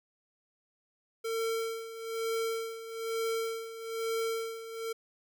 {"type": "tone with tremolo", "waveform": "square", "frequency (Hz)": 452.7, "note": "A4", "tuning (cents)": 49, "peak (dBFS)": -30, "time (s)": [1.24, 4.93], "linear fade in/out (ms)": 10, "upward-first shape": "sine", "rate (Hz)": 1.1, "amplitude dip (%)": 75, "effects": []}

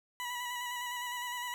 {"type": "tone with vibrato", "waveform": "20% pulse", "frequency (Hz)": 978, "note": "B5", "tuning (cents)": -17, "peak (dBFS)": -31, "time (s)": [0.2, 1.54], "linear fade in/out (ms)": 0, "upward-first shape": "square", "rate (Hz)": 9.8, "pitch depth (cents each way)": 23, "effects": ["10-bit"]}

